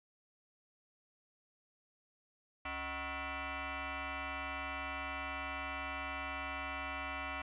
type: tone with frequency modulation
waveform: sine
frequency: 619 Hz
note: D#5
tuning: 9 cents flat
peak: -38 dBFS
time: 2.65-7.42 s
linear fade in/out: 5 ms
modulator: 343 Hz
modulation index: 6.3
effects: resampled to 8000 Hz